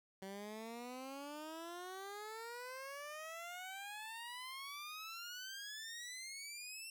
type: exponential sweep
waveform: 15% pulse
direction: up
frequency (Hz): 190 to 2719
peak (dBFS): -40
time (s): 0.22-6.9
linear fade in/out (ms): 2
effects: none